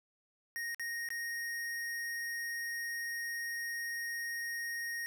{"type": "tone with dropouts", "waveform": "square", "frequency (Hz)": 1864.7, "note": "A#6", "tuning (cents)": 0, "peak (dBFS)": -37, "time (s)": [0.56, 5.06], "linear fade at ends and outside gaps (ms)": 0, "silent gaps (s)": [[0.746, 0.796], [1.088, 1.104]], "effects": []}